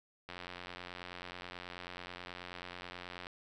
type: click train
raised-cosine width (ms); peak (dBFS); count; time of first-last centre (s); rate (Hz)
0.3; -28; 267; 0.29-3.269; 89.3
effects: none